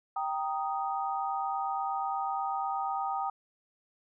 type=chord; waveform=sine; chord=Eb major; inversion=first; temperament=equal; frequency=784 / 932.3 / 1244.5 Hz; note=G5 / Bb5 / Eb6; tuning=0 / 0 / 0 cents; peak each=-32 / -36 / -35 dBFS; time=0.16-3.3 s; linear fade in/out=5 ms; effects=none